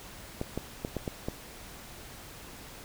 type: clicks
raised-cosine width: 2 ms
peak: -18 dBFS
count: 6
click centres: 0.414 / 0.576 / 0.849 / 0.967 / 1.078 / 1.285 s
effects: pink hiss -47 dBFS RMS until 2.84 s